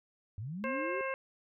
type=linear sweep; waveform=sine; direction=up; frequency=92 to 400.1 Hz; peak=-37 dBFS; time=0.38-1.01 s; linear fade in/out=0 ms
type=harmonic tone; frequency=533 Hz; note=C5; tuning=32 cents sharp; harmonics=1 / 2 / 3 / 4 / 5; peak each=-36 / -39 / -41 / -42 / -43 dBFS; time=0.64-1.14 s; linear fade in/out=0 ms
effects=none